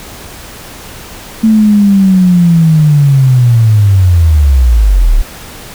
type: linear sweep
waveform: sine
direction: down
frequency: 223.2 to 33 Hz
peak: -3 dBFS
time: 1.43-5.22 s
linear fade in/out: 10 ms
effects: pink hiss -29 dBFS RMS until 5.74 s